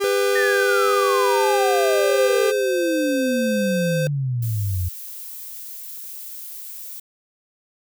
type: tone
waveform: 45% pulse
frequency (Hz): 400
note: G4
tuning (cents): +35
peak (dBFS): -19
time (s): 0-2.52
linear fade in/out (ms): 20
type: tone with pitch glide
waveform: square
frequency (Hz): 498.1 to 517.2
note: B4 to C5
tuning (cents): +15 to -20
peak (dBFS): -22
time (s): 0.04-4.07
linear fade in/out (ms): 0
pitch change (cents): +65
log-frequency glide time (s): 1.25-1.53
type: exponential sweep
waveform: sine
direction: down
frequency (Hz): 1842 to 85.5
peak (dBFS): -20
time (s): 0.35-4.89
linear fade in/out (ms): 10
type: noise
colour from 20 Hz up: violet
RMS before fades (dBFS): -35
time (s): 4.42-7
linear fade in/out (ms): 5
effects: none